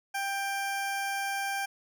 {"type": "tone", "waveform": "20% pulse", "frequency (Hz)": 790, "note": "G5", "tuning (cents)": 13, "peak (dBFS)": -25, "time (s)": [0.14, 1.66], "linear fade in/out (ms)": 10, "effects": []}